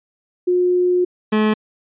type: tone pair in turn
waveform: sine / 30% pulse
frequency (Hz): 359.3 / 214.7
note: F4 / A3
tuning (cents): +49 / -42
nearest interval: major sixth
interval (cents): 891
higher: first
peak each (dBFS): -13 / -11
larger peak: second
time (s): 0.47-1.05 / 1.32-1.54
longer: first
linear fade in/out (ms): 10
effects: resampled to 8000 Hz